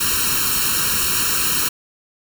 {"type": "noise with comb filter", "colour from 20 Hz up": "white", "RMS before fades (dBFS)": -19, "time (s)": [0, 1.69], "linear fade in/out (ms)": 10, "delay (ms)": 0.72, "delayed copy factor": 1, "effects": []}